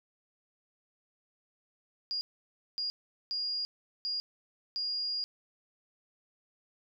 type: tone bursts at uneven times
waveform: sine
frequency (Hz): 4843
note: D#8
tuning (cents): -48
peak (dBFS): -31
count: 5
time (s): 2.11-2.21 / 2.78-2.9 / 3.31-3.65 / 4.05-4.2 / 4.76-5.24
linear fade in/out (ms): 0
effects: none